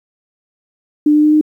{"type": "tone with pitch steps", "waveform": "sine", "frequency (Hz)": [298.4, 300.8, 303.3, 305.7], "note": ["D4", "D4", "D#4", "D#4"], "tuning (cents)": [28, 42, -44, -30], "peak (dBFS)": -7, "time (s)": [1.06, 1.412], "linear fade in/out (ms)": 5, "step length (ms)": 88, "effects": ["8-bit"]}